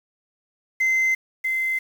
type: tone with echo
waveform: sine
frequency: 2068 Hz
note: C7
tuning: 21 cents flat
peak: -15 dBFS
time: 0.8-1.15 s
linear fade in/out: 10 ms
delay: 640 ms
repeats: 1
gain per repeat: -5 dB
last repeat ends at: 1.79 s
effects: tanh soft clip ceiling -16 dBFS + 7-bit